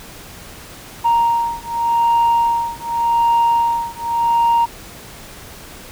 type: beating tone pair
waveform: sine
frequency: 932.3 / 933.16 Hz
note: A#5 / A#5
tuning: 0 / +2 cents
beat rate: 0.86 Hz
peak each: -15 dBFS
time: 1.04-4.66 s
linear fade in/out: 20 ms
effects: tanh soft clip ceiling -9 dBFS + pink hiss -37 dBFS RMS until 5.91 s